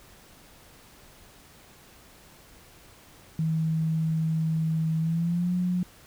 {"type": "tone with pitch glide", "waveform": "sine", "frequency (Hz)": [160, 179.59], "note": ["D#3", "F3"], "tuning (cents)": [49, 49], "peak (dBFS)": -23, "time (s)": [3.39, 5.83], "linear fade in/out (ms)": 2, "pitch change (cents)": 200, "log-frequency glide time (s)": [4.99, 5.53], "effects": ["pink hiss -53 dBFS RMS until 6.06 s"]}